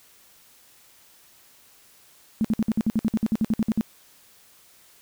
sine tone bursts, 220 Hz, A3, in tune, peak -18 dBFS, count 16, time 2.41-3.81 s, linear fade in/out 0 ms, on 35 ms, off 56 ms, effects white hiss -55 dBFS RMS until 5.01 s

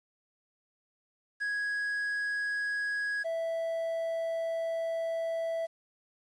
triangle tone pair in turn, 1661.2 / 659.2 Hz, G#6 / E5, 0 / 0 cents, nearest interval octave + major third, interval 1600 cents, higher first, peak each -28 dBFS, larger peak neither, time 1.4-3.24 / 3.24-5.67 s, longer second, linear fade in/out 20 ms, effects resampled to 22050 Hz + 10-bit

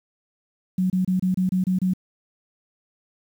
sine tone bursts, 185 Hz, F#3, in tune, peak -18 dBFS, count 8, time 0.78-1.936 s, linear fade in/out 5 ms, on 120 ms, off 28 ms, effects 8-bit

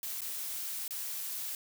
blue noise with dropouts, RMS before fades -38 dBFS, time 0.03-1.55 s, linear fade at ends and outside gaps 1 ms, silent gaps 0.208-0.217 / 0.879-0.907 s, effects none

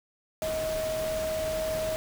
sine tone in noise, 632 Hz, D#5, 27 cents sharp, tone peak -28 dBFS, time 0.42-1.96 s, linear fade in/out 0 ms, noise pink, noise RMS -37 dBFS, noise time 0.42-1.96 s, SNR +6 dB, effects none

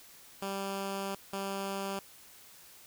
10% pulse tone bursts at uneven times, 196 Hz, G3, in tune, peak -26 dBFS, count 2, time 0.42-1.15 / 1.33-1.99 s, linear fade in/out 2 ms, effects white hiss -55 dBFS RMS until 2.86 s

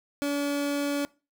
30% pulse tone, 285.8 Hz, D4, 47 cents flat, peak -23 dBFS, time 0.22-1.05 s, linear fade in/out 0 ms, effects noise-tail reverb RT60 0.3 s tail -22 dB re dry

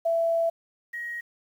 sine tone pair in turn, 666 / 1890.3 Hz, E5 / A#6, +18 / +24 cents, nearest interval octave + tritone, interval 1806 cents, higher second, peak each -21 / -31 dBFS, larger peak first, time 0.05-0.5 / 0.93-1.21 s, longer first, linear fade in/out 10 ms, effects 9-bit

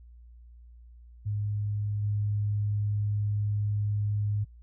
sine tone with level steps, 103.83 Hz, G#2, in tune, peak -27 / -25 dBFS, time 1.25-4.45 s, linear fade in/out 20 ms, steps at 2.02 s, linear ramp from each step 20 ms, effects added 59 Hz sine -48 dBFS peak until 4.62 s

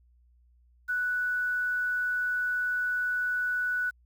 sine tone with quantisation, 1481 Hz, F#6, 1 cent sharp, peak -26 dBFS, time 0.88-3.91 s, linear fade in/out 20 ms, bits 9, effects added 60 Hz sine -59 dBFS peak until 4.05 s

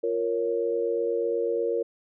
sine chord, Bb minor, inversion second, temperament equal, 349.2 / 466.2 / 554.4 Hz, F4 / Bb4 / Db5, 0 / 0 / 0 cents, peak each -31 / -25 / -31 dBFS, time 0.03-1.83 s, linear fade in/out 10 ms, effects none

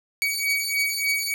sawtooth beating tone pair, 2259 / 2262.4 Hz, C#7 / C#7, +32 / +35 cents, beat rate 3.4 Hz, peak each -22 dBFS, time 0.22-1.34 s, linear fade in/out 0 ms, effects none

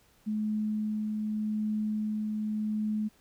sine tone with tremolo, 213.7 Hz, G#3, 50 cents sharp, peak -27 dBFS, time 0.26-3.09 s, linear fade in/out 20 ms, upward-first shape triangle, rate 0.85 Hz, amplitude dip 25%, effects pink hiss -64 dBFS RMS until 3.2 s

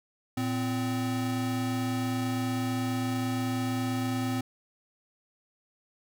square tone pair together, 114.46 / 257.4 Hz, A#2 / C4, -31 / -28 cents, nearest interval octave + major second, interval 1403 cents, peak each -33 / -30 dBFS, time 0.37-4.41 s, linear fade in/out 5 ms, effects none

